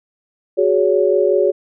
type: chord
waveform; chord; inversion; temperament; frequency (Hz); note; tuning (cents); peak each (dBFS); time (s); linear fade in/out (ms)
sine; F# suspended second; none; equal with one note detuned; 370 / 415.3 / 563.4; F#4 / G#4 / C#5; 0 / 0 / +28; -16; 0.57-1.52; 20
effects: none